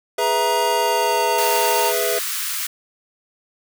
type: chord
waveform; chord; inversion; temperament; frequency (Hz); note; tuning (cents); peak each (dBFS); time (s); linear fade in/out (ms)
square; E major; first; equal; 415.3 / 493.9 / 659.3; G#4 / B4 / E5; 0 / 0 / 0; -25; 0.18-2.19; 5
type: tone with pitch glide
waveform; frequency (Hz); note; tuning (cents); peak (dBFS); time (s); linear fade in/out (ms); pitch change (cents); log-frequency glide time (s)
square; 940 to 921.2; A#5 to A#5; +14 to -21; -20; 0.18-1.93; 50; -35; 0.65-1.21
type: high-pass noise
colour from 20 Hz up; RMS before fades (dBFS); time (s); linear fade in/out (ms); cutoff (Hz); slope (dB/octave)
white; -25; 1.38-2.67; 5; 1100; 48
effects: none